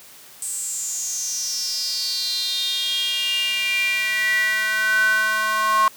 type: tone with high-pass filter sweep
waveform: square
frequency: 216.2 Hz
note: A3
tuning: 30 cents flat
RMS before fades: -22 dBFS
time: 0.42-5.88 s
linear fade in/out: 2 ms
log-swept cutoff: 8400 to 1100 Hz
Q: 7.9
effects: white hiss -45 dBFS RMS until 5.96 s + high-pass 100 Hz 12 dB/octave